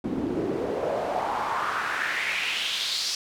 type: noise with band-pass filter sweep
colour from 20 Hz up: pink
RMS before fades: -28 dBFS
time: 0.04-3.15 s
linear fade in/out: 2 ms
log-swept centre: 240 to 5100 Hz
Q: 3.3
effects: none